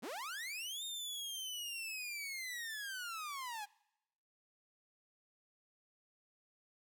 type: linear two-way sweep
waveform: sawtooth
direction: up then down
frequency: 164.6 to 3690 to 801 Hz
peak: -38 dBFS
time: 0.02-3.66 s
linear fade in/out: 20 ms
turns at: 0.84 s
effects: noise-tail reverb RT60 0.9 s tail -23 dB re dry